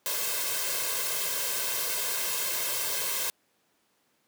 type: noise with comb filter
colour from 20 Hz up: white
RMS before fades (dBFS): -30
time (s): 0.06-3.3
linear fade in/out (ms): 0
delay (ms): 1.9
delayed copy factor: +0.85
effects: pink hiss -70 dBFS RMS until 4.27 s + high-pass 200 Hz 12 dB/octave